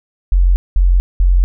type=tone bursts; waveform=sine; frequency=44.68 Hz; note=F1; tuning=40 cents sharp; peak=-7 dBFS; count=3; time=0.32-1.44 s; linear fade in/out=0 ms; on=240 ms; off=200 ms; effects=none